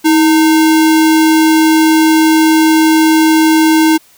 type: tone with sample-and-hold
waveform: sine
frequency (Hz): 318.3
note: D#4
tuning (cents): +39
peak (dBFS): -5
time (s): 0.04-3.98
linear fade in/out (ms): 20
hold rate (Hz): 1225
effects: white hiss -46 dBFS RMS until 4.17 s